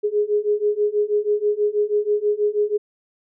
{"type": "beating tone pair", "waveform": "sine", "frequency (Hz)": [413.8, 420], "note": ["G#4", "G#4"], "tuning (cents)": [-6, 19], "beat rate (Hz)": 6.2, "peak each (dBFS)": [-21, -20], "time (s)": [0.03, 2.78], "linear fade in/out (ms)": 20, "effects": []}